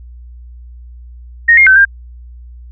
sine tone with pitch steps, 1860 / 2129 / 1534 / 1597 Hz, A#6 / C7 / G6 / G6, -4 / +30 / -38 / +32 cents, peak -3 dBFS, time 1.48-1.852 s, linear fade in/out 10 ms, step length 93 ms, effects added 60 Hz sine -31 dBFS peak until 2.71 s

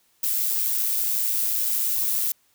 violet noise with amplitude modulation, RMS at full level -22 dBFS, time 0.23-2.32 s, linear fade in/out 5 ms, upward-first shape sine, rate 112 Hz, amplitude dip 40%, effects white hiss -64 dBFS RMS until 2.54 s

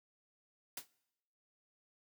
white noise with exponential decay, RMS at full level -38 dBFS, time 0.77-0.88 s, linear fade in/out 5 ms, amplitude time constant 22 ms, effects noise-tail reverb RT60 0.9 s tail -23 dB re dry + high-pass 100 Hz 12 dB/octave

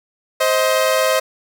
sawtooth tone pair together, 523.3 / 631.5 Hz, C5 / D#5, 0 / +26 cents, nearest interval minor third, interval 326 cents, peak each -13 dBFS, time 0.4-1.2 s, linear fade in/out 10 ms, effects none

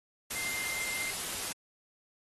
sine tone in noise, 2093 Hz, C7, in tune, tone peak -36 dBFS, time 0.35-1.11 s, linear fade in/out 10 ms, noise white, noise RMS -36 dBFS, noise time 0.3-1.53 s, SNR -3 dB, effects AAC 32 kbps

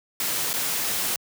white noise with dropouts, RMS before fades -26 dBFS, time 0.2-1.16 s, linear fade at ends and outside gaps 1 ms, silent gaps 0.531-0.538 s, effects high-pass 100 Hz 12 dB/octave

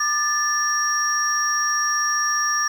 sine tone cluster, 1195 / 1751 / 5620 Hz, D6 / A6 / F8, +30 / -9 / +10 cents, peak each -23 dBFS, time 0-2.68 s, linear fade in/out 5 ms, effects 7-bit

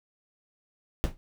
brown noise with exponential decay, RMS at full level -18 dBFS, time 1.04-1.17 s, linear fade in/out 0 ms, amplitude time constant 27 ms, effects none

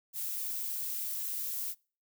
violet noise, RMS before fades -36 dBFS, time 0.13-1.75 s, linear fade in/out 50 ms, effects noise-tail reverb RT60 0.4 s tail -26 dB re dry

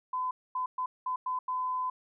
sine tone bursts at uneven times, 1014 Hz, B5, 45 cents sharp, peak -29 dBFS, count 6, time 0.13-0.31 / 0.55-0.66 / 0.78-0.86 / 1.06-1.16 / 1.26-1.39 / 1.48-1.9 s, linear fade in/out 5 ms, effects none

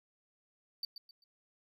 triangle tone with echo, 4600 Hz, D8, 37 cents flat, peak -34 dBFS, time 0.83-0.85 s, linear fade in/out 2 ms, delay 130 ms, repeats 3, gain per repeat -10 dB, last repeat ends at 1.24 s, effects none

